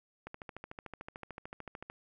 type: click train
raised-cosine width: 0.5 ms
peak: -28 dBFS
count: 23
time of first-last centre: 0.27-1.9 s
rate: 13.5 Hz
effects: none